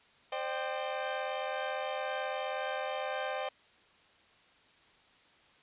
sawtooth chord, C suspended second, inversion none, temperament equal with one note detuned, 523.3 / 602.4 / 784 Hz, C5 / D5 / G5, 0 / +44 / 0 cents, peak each -34 dBFS, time 0.32-3.49 s, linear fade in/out 5 ms, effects white hiss -63 dBFS RMS until 5.62 s + resampled to 8000 Hz

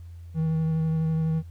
triangle tone with vibrato, 160 Hz, D#3, 49 cents sharp, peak -20 dBFS, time 0.34-1.43 s, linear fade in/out 50 ms, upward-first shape sine, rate 12 Hz, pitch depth 14 cents each way, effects added 85 Hz sine -39 dBFS peak until 1.5 s + pink hiss -65 dBFS RMS until 1.5 s

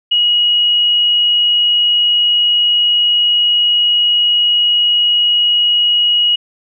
sine tone, 2900 Hz, F#7, 35 cents flat, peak -9 dBFS, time 0.11-6.36 s, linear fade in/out 10 ms, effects none

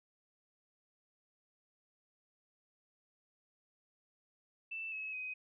sine tone with pitch steps, 2655 / 2576 / 2515 Hz, E7 / E7 / D#7, +12 / -41 / +18 cents, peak -39 dBFS, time 4.71-5.34 s, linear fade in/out 10 ms, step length 210 ms, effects none

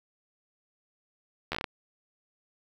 slowing click train, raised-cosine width 0.3 ms, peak -15 dBFS, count 7, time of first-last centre 1.52-1.642 s, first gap 12 ms, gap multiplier 1.21, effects 8-bit

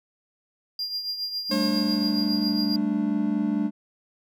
triangle tone with tremolo, 4800 Hz, D8, 37 cents sharp, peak -24 dBFS, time 0.79-2.76 s, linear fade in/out 2 ms, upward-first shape triangle, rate 7.3 Hz, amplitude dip 65%
triangle chord, G suspended second, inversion none, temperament just, 196 / 220.5 / 294 Hz, G3 / A3 / D4, 0 / +4 / +2 cents, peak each -26 / -24 / -24 dBFS, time 1.49-3.71 s, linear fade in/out 50 ms
sawtooth tone with exponential decay, 538 Hz, C5, 48 cents sharp, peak -23 dBFS, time 1.51-3.03 s, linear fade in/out 5 ms, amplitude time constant 330 ms
effects none

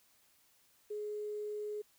sine tone with quantisation, 420 Hz, G#4, 19 cents sharp, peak -37 dBFS, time 0.9-1.82 s, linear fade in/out 10 ms, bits 11, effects white hiss -69 dBFS RMS until 1.98 s

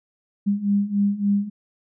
sine beating tone pair, 199.9 / 203.4 Hz, G3 / G#3, +34 / -36 cents, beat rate 3.5 Hz, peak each -23 / -20 dBFS, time 0.46-1.5 s, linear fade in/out 20 ms, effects none

